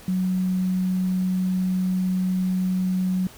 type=tone with quantisation; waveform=sine; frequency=185 Hz; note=F#3; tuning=in tune; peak=-20 dBFS; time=0.08-3.27 s; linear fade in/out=2 ms; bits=8; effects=pink hiss -46 dBFS RMS until 3.37 s